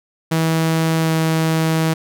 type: tone with pitch glide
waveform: sawtooth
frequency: 161.9 to 160.78 Hz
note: E3 to E3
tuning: -31 to -43 cents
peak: -11 dBFS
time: 0.31-1.94 s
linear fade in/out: 10 ms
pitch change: -12 cents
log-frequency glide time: 1-1.11 s
effects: none